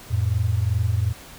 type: tone pair together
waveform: sine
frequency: 88.3 / 110.82 Hz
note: F2 / A2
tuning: +20 / +13 cents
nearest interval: major third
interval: 393 cents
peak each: -22 / -21 dBFS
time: 0.1-1.13 s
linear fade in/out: 20 ms
effects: pink hiss -43 dBFS RMS until 1.38 s